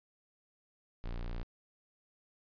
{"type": "tone", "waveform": "square", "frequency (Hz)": 29.35, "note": "A#0", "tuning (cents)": 13, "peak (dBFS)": -37, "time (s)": [1.04, 1.43], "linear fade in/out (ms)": 0, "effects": ["resampled to 11025 Hz"]}